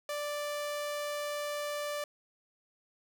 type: tone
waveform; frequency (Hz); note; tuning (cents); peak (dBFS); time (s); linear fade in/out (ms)
sawtooth; 587.3; D5; 0; -30; 0.09-2.04; 2
effects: none